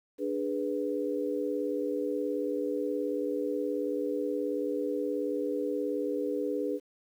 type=chord; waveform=sine; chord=G# diminished; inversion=second; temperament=equal; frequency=293.7 / 415.3 / 493.9 Hz; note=D4 / G#4 / B4; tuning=0 / 0 / 0 cents; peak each=-33 dBFS; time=0.18-6.8 s; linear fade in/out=50 ms; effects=10-bit